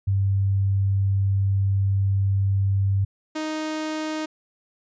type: tone pair in turn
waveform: sine / sawtooth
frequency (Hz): 98 / 311.1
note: G2 / D#4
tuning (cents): 0 / 0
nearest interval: octave + minor sixth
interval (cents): 2000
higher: second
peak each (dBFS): -18 / -22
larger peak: first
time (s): 0.07-3.05 / 3.35-4.26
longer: first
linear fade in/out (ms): 10
effects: resampled to 16000 Hz